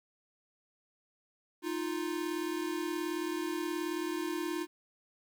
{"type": "tone pair together", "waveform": "square", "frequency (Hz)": [311.1, 349.8], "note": ["D#4", "F4"], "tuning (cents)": [0, 3], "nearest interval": "major second", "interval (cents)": 203, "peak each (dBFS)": [-37, -36], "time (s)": [1.62, 4.67], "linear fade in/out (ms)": 50, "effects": ["11-bit"]}